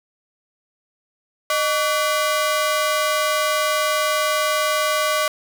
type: ring-modulated tone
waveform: sawtooth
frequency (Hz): 880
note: A5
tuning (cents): 0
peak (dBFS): -11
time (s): 1.5-5.28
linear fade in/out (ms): 2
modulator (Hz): 265
effects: none